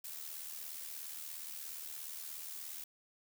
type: noise with amplitude modulation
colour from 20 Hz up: blue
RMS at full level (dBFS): -43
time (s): 0.04-2.84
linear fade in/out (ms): 5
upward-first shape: sine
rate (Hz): 77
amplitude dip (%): 55
effects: none